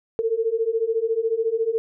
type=beating tone pair; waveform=sine; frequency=442.9 / 456.9 Hz; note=A4 / A#4; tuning=+11 / -35 cents; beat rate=14 Hz; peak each=-24 / -22 dBFS; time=0.19-1.78 s; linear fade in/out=0 ms; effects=none